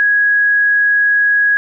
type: tone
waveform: sine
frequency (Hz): 1661.2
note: G#6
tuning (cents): 0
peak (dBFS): -9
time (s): 0-1.57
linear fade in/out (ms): 0
effects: none